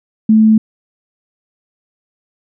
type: tone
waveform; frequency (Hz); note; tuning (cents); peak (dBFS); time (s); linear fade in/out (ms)
sine; 218.5; A3; -12; -5; 0.29-0.58; 5
effects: none